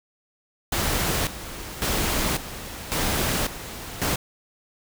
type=noise with tremolo; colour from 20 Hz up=pink; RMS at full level=-24 dBFS; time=0.72-4.16 s; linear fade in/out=5 ms; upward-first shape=square; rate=0.91 Hz; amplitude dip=75%; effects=none